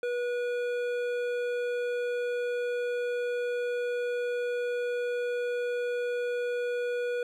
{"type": "tone with hard clipping", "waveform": "sine", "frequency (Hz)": 486.2, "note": "B4", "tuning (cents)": -27, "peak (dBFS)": -30, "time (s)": [0.03, 7.23], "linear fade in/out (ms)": 2, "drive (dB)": 11, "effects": []}